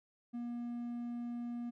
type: tone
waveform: triangle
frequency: 238.8 Hz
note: A#3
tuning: 42 cents sharp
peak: -36 dBFS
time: 0.33-1.71 s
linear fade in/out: 20 ms
effects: none